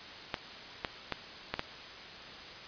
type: clicks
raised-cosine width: 0.3 ms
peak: -15 dBFS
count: 5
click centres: 0.342 / 0.848 / 1.123 / 1.54 / 1.594 s
effects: white hiss -46 dBFS RMS until 2.67 s + resampled to 11025 Hz